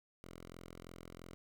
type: tone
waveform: 5% pulse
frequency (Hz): 43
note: F1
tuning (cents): -26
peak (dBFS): -39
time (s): 0.24-1.34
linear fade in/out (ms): 0
effects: none